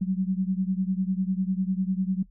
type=beating tone pair; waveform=sine; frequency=185 / 195 Hz; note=F#3 / G3; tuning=0 / -9 cents; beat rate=10 Hz; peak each=-25 / -28 dBFS; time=0.01-2.23 s; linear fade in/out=10 ms; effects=noise-tail reverb RT60 0.1 s tail -21 dB re dry + added 40 Hz sine -52 dBFS peak until 2.3 s